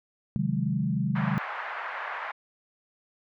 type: chord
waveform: sine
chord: Ab dominant seventh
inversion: first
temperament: equal with one note detuned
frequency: 133.79 / 155.56 / 185 / 207.7 Hz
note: C3 / Eb3 / Gb3 / Ab3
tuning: +39 / 0 / 0 / 0 cents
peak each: -30 dBFS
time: 0.36-1.38 s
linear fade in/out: 0 ms
type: band-pass noise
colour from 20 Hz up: white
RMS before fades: -35 dBFS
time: 1.15-2.32 s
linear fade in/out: 10 ms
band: 690 to 1800 Hz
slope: 24 dB/octave
effects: none